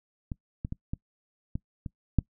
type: clicks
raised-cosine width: 5 ms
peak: -21 / -19 / -21 / -19 / -19 / -23 / -9 dBFS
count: 7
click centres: 0.318 / 0.649 / 0.724 / 0.935 / 1.555 / 1.862 / 2.187 s
effects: noise-tail reverb RT60 0.1 s tail -23 dB re dry